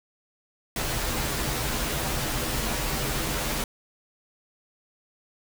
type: noise with comb filter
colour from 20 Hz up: pink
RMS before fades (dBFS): -28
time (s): 0.76-3.64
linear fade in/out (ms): 2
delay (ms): 11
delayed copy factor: -0.65
effects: none